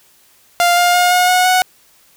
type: tone with pitch steps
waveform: sawtooth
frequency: 698.5 / 706.2 / 714 / 721.9 / 729.8 / 737.9 Hz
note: F5 / F5 / F5 / F#5 / F#5 / F#5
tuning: 0 / +19 / +38 / -43 / -24 / -5 cents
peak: -6 dBFS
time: 0.6-1.62 s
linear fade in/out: 0 ms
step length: 170 ms
effects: white hiss -51 dBFS RMS until 2.16 s